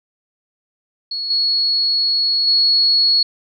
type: tone with level steps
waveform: sine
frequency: 4352 Hz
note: C#8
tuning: 33 cents flat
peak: -21 / -14 / -11 dBFS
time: 1.11-3.23 s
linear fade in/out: 5 ms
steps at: 1.3 / 2.47 s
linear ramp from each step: 5 ms
effects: none